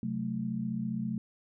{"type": "chord", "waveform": "sine", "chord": "F# diminished", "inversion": "second", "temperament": "equal with one note detuned", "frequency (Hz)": [130.28, 185, 220], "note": ["C3", "F#3", "A3"], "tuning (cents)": [-7, 0, 0], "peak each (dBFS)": [-38, -36, -33], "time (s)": [0.03, 1.18], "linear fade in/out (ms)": 2, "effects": []}